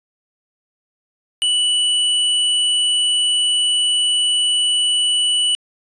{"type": "tone", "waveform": "square", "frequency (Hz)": 2960, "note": "F#7", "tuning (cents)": 0, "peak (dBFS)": -15, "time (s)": [1.42, 5.55], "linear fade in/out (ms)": 0, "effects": ["resampled to 24000 Hz"]}